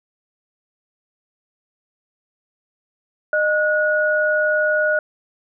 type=tone pair together; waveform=sine; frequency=612.2 / 1456 Hz; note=D#5 / F#6; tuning=-28 / -28 cents; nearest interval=octave + minor third; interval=1500 cents; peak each=-18 dBFS; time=3.33-4.99 s; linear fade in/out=2 ms; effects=none